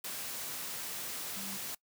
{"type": "tone in noise", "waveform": "sine", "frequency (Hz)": 196, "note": "G3", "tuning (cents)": 0, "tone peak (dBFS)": -45, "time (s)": [1.36, 1.57], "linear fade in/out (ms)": 5, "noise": "white", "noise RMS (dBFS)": -40, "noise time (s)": [0.04, 1.75], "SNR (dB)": -8, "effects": ["noise-tail reverb RT60 0.1 s tail -23 dB re dry", "high-pass 100 Hz 12 dB/octave"]}